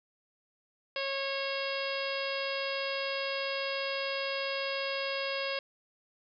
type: harmonic tone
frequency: 547 Hz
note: C#5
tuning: 23 cents flat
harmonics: 1 / 2 / 3 / 4 / 5 / 6 / 7 / 8 / 9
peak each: -35 / -41 / -41 / -41 / -39 / -42 / -46 / -45 / -42 dBFS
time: 0.96-5.59 s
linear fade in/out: 2 ms
effects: none